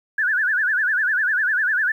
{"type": "tone with vibrato", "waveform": "sine", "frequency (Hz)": 1600, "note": "G6", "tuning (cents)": 35, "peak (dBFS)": -17, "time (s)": [0.18, 1.92], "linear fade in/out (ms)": 5, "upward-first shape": "sine", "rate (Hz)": 10, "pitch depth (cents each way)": 180, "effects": ["9-bit"]}